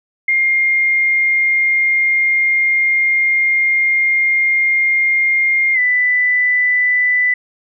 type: tone with pitch glide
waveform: sine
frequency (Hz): 2120 to 1989.5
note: C7 to B6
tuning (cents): +22 to +12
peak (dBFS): -11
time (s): 0.28-7.34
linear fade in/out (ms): 5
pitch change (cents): -110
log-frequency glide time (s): 5.74-5.79
effects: none